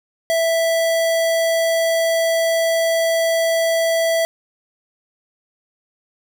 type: tone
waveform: square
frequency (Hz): 659.3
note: E5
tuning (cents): 0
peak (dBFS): -16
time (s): 0.3-4.25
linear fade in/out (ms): 0
effects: none